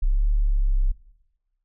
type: linear two-way sweep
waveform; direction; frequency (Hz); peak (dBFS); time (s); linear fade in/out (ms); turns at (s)
sine; up then down; 31.88 to 36.93 to 32.17; -17; 0.02-0.92; 10; 0.28
effects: noise-tail reverb RT60 1.0 s tail -17 dB re dry